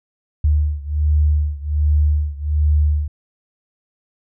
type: beating tone pair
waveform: sine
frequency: 74.4 / 75.7 Hz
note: D2 / D#2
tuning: +23 / -47 cents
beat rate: 1.3 Hz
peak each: -16 / -18 dBFS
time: 0.44-3.08 s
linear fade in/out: 5 ms
effects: none